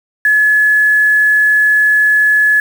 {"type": "tone with quantisation", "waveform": "sine", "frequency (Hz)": 1707, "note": "G#6", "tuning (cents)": 47, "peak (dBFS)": -7, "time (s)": [0.25, 2.6], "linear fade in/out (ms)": 2, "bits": 5, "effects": []}